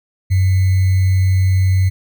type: tone with sample-and-hold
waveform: sine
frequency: 94 Hz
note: F#2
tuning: 28 cents sharp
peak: -10 dBFS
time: 0.3-1.9 s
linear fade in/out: 20 ms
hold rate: 2100 Hz
effects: none

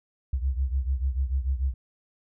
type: beating tone pair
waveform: sine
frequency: 64.4 / 71.2 Hz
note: C2 / C#2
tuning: -27 / +47 cents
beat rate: 6.8 Hz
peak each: -25 / -29 dBFS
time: 0.33-1.74 s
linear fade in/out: 5 ms
effects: none

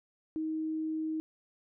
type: tone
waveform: sine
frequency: 315.3 Hz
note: D#4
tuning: 23 cents sharp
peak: -31 dBFS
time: 0.36-1.2 s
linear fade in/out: 0 ms
effects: none

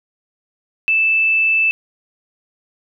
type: tone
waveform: sine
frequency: 2637 Hz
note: E7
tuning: in tune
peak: -12 dBFS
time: 0.88-1.71 s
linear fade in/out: 0 ms
effects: none

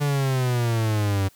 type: exponential sweep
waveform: 45% pulse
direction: down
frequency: 146.83 to 95.5 Hz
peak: -20 dBFS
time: 0-1.29 s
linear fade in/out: 20 ms
effects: white hiss -56 dBFS RMS until 1.35 s

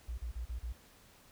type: tone bursts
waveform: sine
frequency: 59 Hz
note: A#1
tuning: 22 cents sharp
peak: -36 dBFS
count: 5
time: 0.08-0.728 s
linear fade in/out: 10 ms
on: 100 ms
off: 37 ms
effects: pink hiss -61 dBFS RMS until 1.31 s

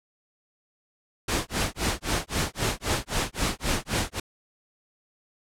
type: noise with tremolo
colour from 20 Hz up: pink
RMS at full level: -24 dBFS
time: 1.28-4.2 s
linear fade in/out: 5 ms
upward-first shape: sine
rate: 3.8 Hz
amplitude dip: 100%
effects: low-pass 10000 Hz 12 dB/octave

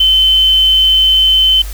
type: tone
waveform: sine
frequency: 3065 Hz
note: G7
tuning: 40 cents flat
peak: -6 dBFS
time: 0-1.62 s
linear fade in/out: 5 ms
effects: added 50 Hz sine -21 dBFS peak until 1.73 s + white hiss -33 dBFS RMS until 1.73 s

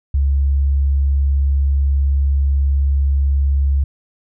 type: tone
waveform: sine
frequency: 69.3 Hz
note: C#2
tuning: in tune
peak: -12 dBFS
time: 0.14-3.84 s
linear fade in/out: 5 ms
effects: none

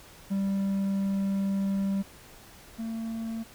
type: tone pair in turn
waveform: triangle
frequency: 196 / 225.6 Hz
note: G3 / A3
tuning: 0 / +44 cents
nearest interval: major second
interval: 244 cents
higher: second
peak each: -23 / -29 dBFS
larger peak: first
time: 0.3-2.03 / 2.78-3.44 s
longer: first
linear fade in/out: 20 ms
effects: pink hiss -51 dBFS RMS until 3.54 s

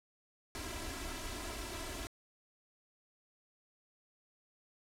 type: noise with comb filter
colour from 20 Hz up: pink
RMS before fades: -42 dBFS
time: 0.55-2.07 s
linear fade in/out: 0 ms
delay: 3 ms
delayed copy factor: +0.85
effects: low-pass 11000 Hz 12 dB/octave

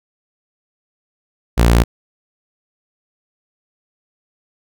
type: tone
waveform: sawtooth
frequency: 58.27 Hz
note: A#1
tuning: in tune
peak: -5 dBFS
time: 1.57-1.84 s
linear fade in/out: 20 ms
effects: none

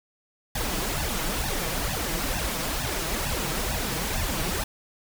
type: noise with flanger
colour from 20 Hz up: pink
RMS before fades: -28 dBFS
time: 0.55-4.64 s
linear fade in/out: 5 ms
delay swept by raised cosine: 1.1 to 6.3 ms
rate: 2.2 Hz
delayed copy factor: +1
effects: none

